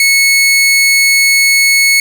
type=tone; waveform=sawtooth; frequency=2200 Hz; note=C#7; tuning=14 cents flat; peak=-3 dBFS; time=0-2 s; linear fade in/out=2 ms; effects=none